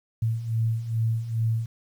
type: beating tone pair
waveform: sine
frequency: 111.5 / 113.9 Hz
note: A2 / A#2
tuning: +23 / -40 cents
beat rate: 2.4 Hz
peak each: -29 / -24 dBFS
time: 0.22-1.66 s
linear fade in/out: 5 ms
effects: 9-bit